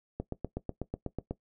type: click train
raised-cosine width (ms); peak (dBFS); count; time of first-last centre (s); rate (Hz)
2; -20; 10; 0.2-1.31; 8.11
effects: noise-tail reverb RT60 0.1 s tail -17 dB re dry

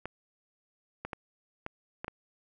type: clicks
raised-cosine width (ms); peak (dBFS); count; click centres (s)
0.5; -21; 6; 0.056 / 1.05 / 1.132 / 1.664 / 2.045 / 2.081
effects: none

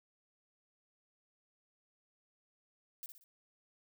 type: noise with echo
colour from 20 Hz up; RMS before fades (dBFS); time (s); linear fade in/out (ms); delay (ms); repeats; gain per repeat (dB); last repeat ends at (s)
violet; -45; 3.03-3.06; 0; 60; 3; -7; 3.24
effects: none

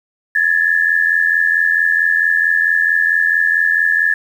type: tone pair together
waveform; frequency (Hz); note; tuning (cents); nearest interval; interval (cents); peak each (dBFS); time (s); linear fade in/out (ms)
sine; 1686.5 / 1771; G#6 / A6; +26 / +11; minor second; 85; -14; 0.35-4.14; 5
effects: 7-bit

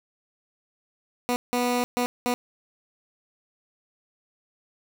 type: tone bursts at uneven times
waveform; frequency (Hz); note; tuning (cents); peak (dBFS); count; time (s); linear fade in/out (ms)
15% pulse; 245.2; B3; -12; -16; 4; 1.29-1.36 / 1.53-1.84 / 1.97-2.06 / 2.26-2.34; 0
effects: 9-bit

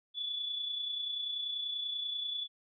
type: tone with amplitude modulation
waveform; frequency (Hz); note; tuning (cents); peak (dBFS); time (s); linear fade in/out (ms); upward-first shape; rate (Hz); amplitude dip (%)
sine; 3443; A7; -38; -32; 0.14-2.48; 50; sine; 30.3; 45
effects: none

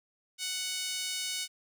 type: tone with high-pass filter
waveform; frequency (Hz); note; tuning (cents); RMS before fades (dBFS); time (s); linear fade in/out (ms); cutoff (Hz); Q
5% pulse; 741; F#5; +2; -35; 0.38-1.48; 50; 2600; 1.3
effects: none

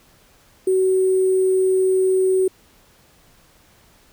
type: tone with sample-and-hold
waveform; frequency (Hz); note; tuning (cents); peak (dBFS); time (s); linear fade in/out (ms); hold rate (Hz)
sine; 375.9; F#4; +27; -14; 0.67-2.48; 5; 8820
effects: pink hiss -54 dBFS RMS until 4.12 s

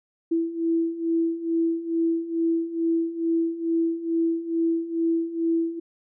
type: beating tone pair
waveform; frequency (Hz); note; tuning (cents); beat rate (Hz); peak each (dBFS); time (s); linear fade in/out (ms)
sine; 329.6 / 331.9; E4 / E4; 0 / +12; 2.3; -27 / -23; 0.31-5.8; 10
effects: none

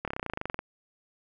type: slowing click train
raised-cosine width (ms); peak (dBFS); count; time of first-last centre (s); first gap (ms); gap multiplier
0.5; -17; 16; 0.05-0.591; 27; 1.04
effects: none

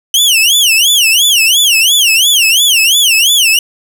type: tone with vibrato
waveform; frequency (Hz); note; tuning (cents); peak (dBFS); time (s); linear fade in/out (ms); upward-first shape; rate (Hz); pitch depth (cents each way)
sawtooth; 2999; F#7; +23; -3; 0.14-3.59; 2; sine; 2.9; 260
effects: none

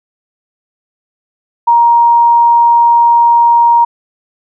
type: tone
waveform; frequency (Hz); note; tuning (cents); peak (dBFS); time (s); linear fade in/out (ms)
sine; 940; A#5; +14; -4; 1.67-3.85; 10
effects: none

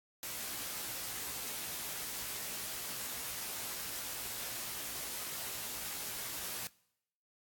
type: noise with comb filter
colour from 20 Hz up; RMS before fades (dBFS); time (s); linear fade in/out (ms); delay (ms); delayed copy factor
white; -41; 0.23-6.67; 0; 17; +0.95
effects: noise-tail reverb RT60 0.8 s tail -23 dB re dry + AAC 64 kbps

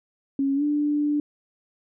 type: tone with pitch glide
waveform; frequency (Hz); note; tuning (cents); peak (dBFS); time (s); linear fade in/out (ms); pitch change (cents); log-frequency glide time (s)
sine; 274.8 to 294.5; C#4 to D4; -15 to +5; -20; 0.39-1.2; 2; +120; 0.55-0.63
effects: none

